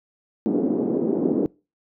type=band-pass noise; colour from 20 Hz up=white; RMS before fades=-22 dBFS; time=0.46-1.46 s; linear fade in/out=0 ms; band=220 to 380 Hz; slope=24 dB/octave; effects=noise-tail reverb RT60 0.3 s tail -23 dB re dry